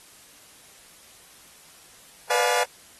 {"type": "chord", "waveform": "sawtooth", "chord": "B diminished seventh", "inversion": "none", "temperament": "just", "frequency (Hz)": [493.9, 592.7, 711.2, 853.4], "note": ["B4", "D5", "F5", "Ab5"], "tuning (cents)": [0, 16, 31, 47], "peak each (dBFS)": [-21, -25, -22, -24], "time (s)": [2.3, 2.64], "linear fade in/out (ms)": 10, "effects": ["white hiss -51 dBFS RMS until 2.99 s", "AAC 32 kbps"]}